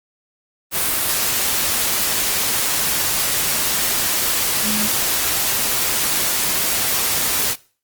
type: tone in noise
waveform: sine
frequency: 213 Hz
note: G#3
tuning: 44 cents sharp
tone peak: -22 dBFS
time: 4.63-4.9 s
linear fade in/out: 50 ms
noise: white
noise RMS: -19 dBFS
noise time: 0.71-7.56 s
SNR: -6 dB
effects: noise-tail reverb RT60 0.4 s tail -21 dB re dry + Opus 32 kbps